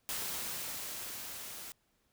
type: noise with level ramp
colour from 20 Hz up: white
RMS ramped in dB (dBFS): -37 to -46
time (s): 0.09-1.72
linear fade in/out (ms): 0
effects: pink hiss -75 dBFS RMS until 2.12 s